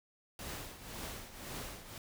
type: noise with tremolo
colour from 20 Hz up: pink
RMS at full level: -42 dBFS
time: 0.39-1.98 s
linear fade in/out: 2 ms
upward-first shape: triangle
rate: 1.9 Hz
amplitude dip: 75%
effects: none